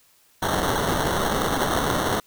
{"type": "noise with sample-and-hold", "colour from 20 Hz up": "white", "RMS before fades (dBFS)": -23, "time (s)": [0.42, 2.2], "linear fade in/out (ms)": 5, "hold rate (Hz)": 2450, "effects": ["white hiss -59 dBFS RMS until 2.26 s"]}